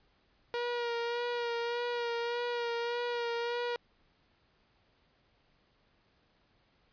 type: tone with vibrato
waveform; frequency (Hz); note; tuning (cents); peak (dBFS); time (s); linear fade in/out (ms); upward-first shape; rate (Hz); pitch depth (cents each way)
sawtooth; 475.4; A#4; +34; -28; 0.54-3.76; 0; sine; 1.7; 27
effects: pink hiss -70 dBFS RMS until 6.92 s + resampled to 11025 Hz